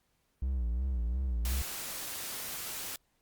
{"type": "tone with vibrato", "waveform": "triangle", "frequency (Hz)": 61.74, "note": "B1", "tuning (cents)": 0, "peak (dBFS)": -27, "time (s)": [0.42, 1.62], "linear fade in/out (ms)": 5, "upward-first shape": "sine", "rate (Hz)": 2.8, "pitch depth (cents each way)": 130}
{"type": "noise", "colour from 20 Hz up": "white", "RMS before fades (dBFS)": -39, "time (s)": [1.45, 2.96], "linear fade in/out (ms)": 2}
{"effects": ["pink hiss -75 dBFS RMS until 3.21 s", "Opus 48 kbps"]}